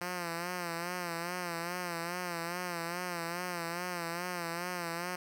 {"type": "tone with vibrato", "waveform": "5% pulse", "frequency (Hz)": 173.8, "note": "F3", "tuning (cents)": -8, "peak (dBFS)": -24, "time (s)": [0.01, 5.16], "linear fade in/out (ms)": 5, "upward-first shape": "sine", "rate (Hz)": 2.4, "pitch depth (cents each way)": 69, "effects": []}